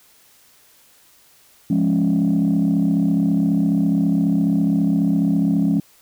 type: chord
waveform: sine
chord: Db major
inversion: first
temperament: just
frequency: 173.24 / 207.9 / 277.2 Hz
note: F3 / Ab3 / Db4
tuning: -14 / +2 / 0 cents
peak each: -18 dBFS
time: 1.7-5.8 s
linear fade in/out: 5 ms
effects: tanh soft clip ceiling -10 dBFS + white hiss -53 dBFS RMS until 6.01 s